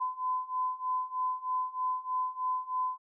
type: beating tone pair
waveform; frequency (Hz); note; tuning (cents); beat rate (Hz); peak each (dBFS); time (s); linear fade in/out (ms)
sine; 1014 / 1017.2; B5 / C6; +45 / -49; 3.2; -34 / -32; 0-2.98; 20
effects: none